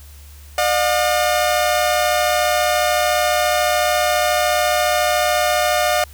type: tone pair together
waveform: sawtooth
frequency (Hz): 603.8 / 718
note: D5 / F5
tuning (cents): +48 / +48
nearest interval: minor third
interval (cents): 300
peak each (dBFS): -14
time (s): 0.58-6.04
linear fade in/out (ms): 2
effects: added 72 Hz sine -38 dBFS peak until 6.13 s + white hiss -47 dBFS RMS until 6.13 s